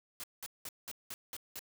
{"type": "noise bursts", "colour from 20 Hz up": "white", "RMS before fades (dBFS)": -43, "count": 7, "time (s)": [0.2, 1.592], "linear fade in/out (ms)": 0, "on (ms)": 36, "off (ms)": 190, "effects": []}